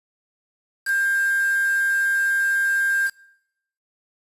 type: tone with quantisation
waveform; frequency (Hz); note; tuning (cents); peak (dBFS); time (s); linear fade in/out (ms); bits
sine; 1594; G6; +28; -18; 0.85-3.11; 50; 5
effects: noise-tail reverb RT60 0.9 s tail -25 dB re dry + resampled to 32000 Hz